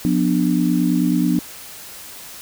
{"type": "chord", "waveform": "sine", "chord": "B diminished", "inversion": "second", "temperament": "just", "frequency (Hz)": [177.8, 246.9, 296.3], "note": ["F3", "B3", "D4"], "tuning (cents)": [31, 0, 15], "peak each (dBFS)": -19, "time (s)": [0.05, 1.39], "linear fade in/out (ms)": 0, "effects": ["white hiss -37 dBFS RMS until 2.41 s"]}